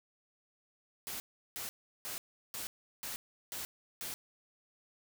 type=noise bursts; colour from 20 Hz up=white; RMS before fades=-41 dBFS; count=7; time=1.07-4.14 s; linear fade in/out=0 ms; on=130 ms; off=360 ms; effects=none